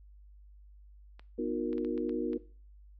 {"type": "clicks", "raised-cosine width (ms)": 0.3, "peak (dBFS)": -35, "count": 7, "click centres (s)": [1.195, 1.73, 1.781, 1.848, 1.978, 2.094, 2.332]}
{"type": "chord", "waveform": "sine", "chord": "B major seventh", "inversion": "none", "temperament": "equal with one note detuned", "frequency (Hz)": [246.9, 311.1, 362, 466.2], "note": ["B3", "D#4", "F#4", "A#4"], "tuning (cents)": [0, 0, -38, 0], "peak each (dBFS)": -36, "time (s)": [1.38, 2.38], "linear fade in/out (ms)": 10}
{"effects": ["noise-tail reverb RT60 0.4 s tail -19 dB re dry", "added 50 Hz sine -52 dBFS peak until 2.99 s"]}